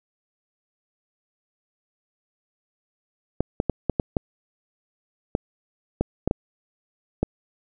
clicks, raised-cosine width 2 ms, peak -7 dBFS, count 11, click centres 3.406 / 3.601 / 3.697 / 3.897 / 3.998 / 4.168 / 5.351 / 6.01 / 6.276 / 6.311 / 7.23 s, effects none

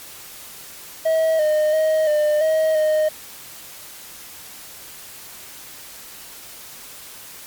triangle tone with pitch steps, 642 / 612 / 628 / 602 / 632 / 618 Hz, E5 / D#5 / D#5 / D5 / D#5 / D#5, -46 / -29 / +16 / +43 / +27 / -12 cents, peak -13 dBFS, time 1.05-3.09 s, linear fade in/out 10 ms, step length 340 ms, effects white hiss -39 dBFS RMS until 7.46 s + MP3 96 kbps

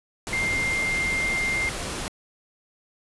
sine tone in noise, 2104 Hz, C7, 9 cents sharp, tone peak -23 dBFS, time 0.33-1.69 s, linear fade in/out 0 ms, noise pink, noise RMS -31 dBFS, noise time 0.27-2.08 s, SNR +5 dB, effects resampled to 24000 Hz

